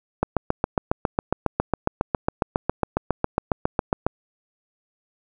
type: click train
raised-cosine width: 1 ms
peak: -5 dBFS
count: 29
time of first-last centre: 0.23-4.066 s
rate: 7.3 Hz
effects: none